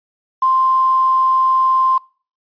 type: tone with quantisation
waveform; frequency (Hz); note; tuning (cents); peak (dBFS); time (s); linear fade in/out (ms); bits
sine; 1046.5; C6; 0; -11; 0.42-1.98; 5; 6
effects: noise-tail reverb RT60 0.4 s tail -24 dB re dry + resampled to 11025 Hz